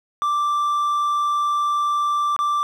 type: tone with dropouts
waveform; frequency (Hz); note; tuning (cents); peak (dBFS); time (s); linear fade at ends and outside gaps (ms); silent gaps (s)
triangle; 1174.7; D6; 0; -16; 0.22-2.63; 0; 2.364-2.39
effects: none